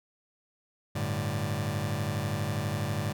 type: chord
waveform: sawtooth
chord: G suspended second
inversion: none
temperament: just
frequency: 98 / 110.25 / 147 Hz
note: G2 / A2 / D3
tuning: 0 / +4 / +2 cents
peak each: -29 dBFS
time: 0.95-3.13 s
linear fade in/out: 10 ms
effects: none